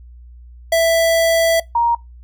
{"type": "tone pair in turn", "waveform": ["square", "sine"], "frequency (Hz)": [661, 939.3], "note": ["E5", "A#5"], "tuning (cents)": [5, 13], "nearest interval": "tritone", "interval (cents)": 608, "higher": "second", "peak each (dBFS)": -12, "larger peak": "neither", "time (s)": [[0.72, 1.6], [1.75, 1.95]], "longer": "first", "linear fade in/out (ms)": 5, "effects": ["noise-tail reverb RT60 0.2 s tail -23 dB re dry", "added 60 Hz sine -37 dBFS peak until 2.23 s"]}